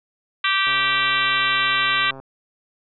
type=harmonic tone; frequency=389.5 Hz; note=G4; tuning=11 cents flat; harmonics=3 / 4 / 5 / 6 / 7 / 8 / 9 / 10; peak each=-23 / -24 / -25 / -26 / -26 / -27 / -28 / -28 dBFS; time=0.44-2.11 s; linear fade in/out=5 ms
type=click train; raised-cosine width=1 ms; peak=-25 dBFS; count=206; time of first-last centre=0.67-2.2 s; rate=134 Hz
effects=none